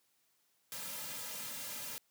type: noise with comb filter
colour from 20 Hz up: white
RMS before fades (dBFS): -43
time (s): 0.72-1.98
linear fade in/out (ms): 0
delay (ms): 2.7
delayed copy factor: -1
effects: white hiss -75 dBFS RMS until 2.1 s + high-pass 100 Hz 12 dB/octave